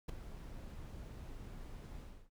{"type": "noise with ADSR envelope", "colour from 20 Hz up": "brown", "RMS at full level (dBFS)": -34, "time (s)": [0.08, 2.3], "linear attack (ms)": 14, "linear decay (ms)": 5, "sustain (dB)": -14, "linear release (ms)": 290, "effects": []}